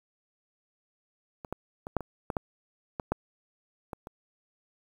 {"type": "clicks", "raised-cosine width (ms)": 1, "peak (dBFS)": [-26, -19, -23, -11, -23, -17, -14, -18, -12, -22, -27], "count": 11, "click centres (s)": [1.448, 1.526, 1.869, 1.967, 2.007, 2.302, 2.368, 2.998, 3.12, 3.932, 4.071], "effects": ["8-bit"]}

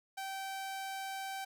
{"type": "tone", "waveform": "sawtooth", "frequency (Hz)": 775, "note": "G5", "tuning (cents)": -20, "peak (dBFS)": -35, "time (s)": [0.17, 1.45], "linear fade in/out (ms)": 10, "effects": ["12-bit"]}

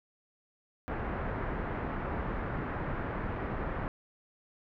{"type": "low-pass noise", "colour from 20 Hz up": "pink", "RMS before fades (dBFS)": -35, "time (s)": [0.88, 3.88], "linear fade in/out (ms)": 0, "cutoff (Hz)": 1800, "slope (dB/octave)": 24, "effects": []}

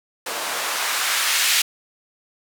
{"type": "noise with band-pass filter sweep", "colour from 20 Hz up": "blue", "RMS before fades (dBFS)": -22, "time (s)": [0.26, 1.62], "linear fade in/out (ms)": 5, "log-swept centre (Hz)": [550, 2400], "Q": 0.94, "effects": []}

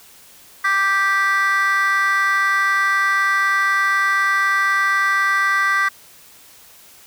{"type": "chord", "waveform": "triangle", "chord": "G major", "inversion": "second", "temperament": "just", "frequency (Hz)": [1176, 1568, 1960], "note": ["D6", "G6", "B6"], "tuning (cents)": [2, 0, -14], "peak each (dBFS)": -16, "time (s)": [0.64, 5.89], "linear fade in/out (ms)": 10, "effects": ["tanh soft clip ceiling -9 dBFS", "white hiss -46 dBFS RMS until 7.06 s"]}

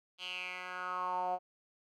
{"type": "tone with band-pass filter sweep", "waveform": "10% pulse", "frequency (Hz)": 181.9, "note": "F#3", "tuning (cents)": -29, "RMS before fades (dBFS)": -38, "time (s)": [0.18, 1.39], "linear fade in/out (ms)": 50, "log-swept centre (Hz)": [3400, 680], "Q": 5.2, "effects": []}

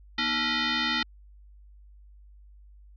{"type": "tone with frequency modulation", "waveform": "sine", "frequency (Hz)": 867, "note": "A5", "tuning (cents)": -26, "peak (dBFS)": -24, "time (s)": [0.18, 1.03], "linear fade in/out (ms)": 5, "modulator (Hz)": 554, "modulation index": 6.3, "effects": ["added 50 Hz sine -49 dBFS peak until 2.96 s"]}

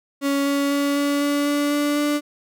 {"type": "tone with pitch steps", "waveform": "35% pulse", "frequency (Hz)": [279.5, 281.4, 283.4, 285.4, 287.4, 289.4, 291.4, 293.4], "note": ["C#4", "C#4", "C#4", "D4", "D4", "D4", "D4", "D4"], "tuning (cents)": [14, 26, 38, -49, -37, -25, -13, -2], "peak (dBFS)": -17, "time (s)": [0.21, 2.21], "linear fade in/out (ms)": 50, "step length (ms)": 250, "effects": []}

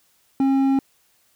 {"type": "tone with hard clipping", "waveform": "sine", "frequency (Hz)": 270.3, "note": "C#4", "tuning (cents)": -44, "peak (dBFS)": -17, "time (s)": [0.4, 0.79], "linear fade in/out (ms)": 2, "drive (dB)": 6, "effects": ["white hiss -62 dBFS RMS until 1.35 s"]}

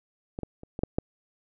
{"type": "clicks", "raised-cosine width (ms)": 2, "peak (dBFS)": [-20, -19, -30, -20, -11, -11], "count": 6, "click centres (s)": [0.389, 0.433, 0.634, 0.791, 0.835, 0.985], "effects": []}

